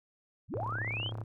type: linear sweep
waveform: sine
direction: up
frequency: 52.9 to 3322 Hz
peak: -34 dBFS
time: 0.48-1.12 s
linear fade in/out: 50 ms
type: click train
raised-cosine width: 1 ms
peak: -28 dBFS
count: 23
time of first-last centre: 0.54-1.215 s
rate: 32.6 Hz
type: tone with tremolo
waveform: triangle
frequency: 110 Hz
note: A2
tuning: in tune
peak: -33 dBFS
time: 0.55-1.24 s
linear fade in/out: 5 ms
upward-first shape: square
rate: 16 Hz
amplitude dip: 35%
effects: none